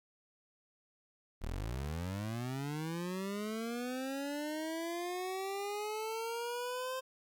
25% pulse linear sweep, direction up, 33.89 to 523.3 Hz, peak -33 dBFS, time 1.41-7.01 s, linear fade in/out 20 ms, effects 12-bit

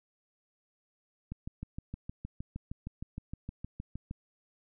click train, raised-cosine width 5 ms, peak -26 dBFS, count 19, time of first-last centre 1.32-4.111 s, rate 6.45 Hz, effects none

